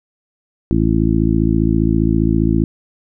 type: harmonic tone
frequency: 55 Hz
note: A1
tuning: in tune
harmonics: 1 / 2 / 3 / 4 / 5 / 6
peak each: -19 / -19 / -19 / -19 / -19 / -19 dBFS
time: 0.71-2.64 s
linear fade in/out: 0 ms
effects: none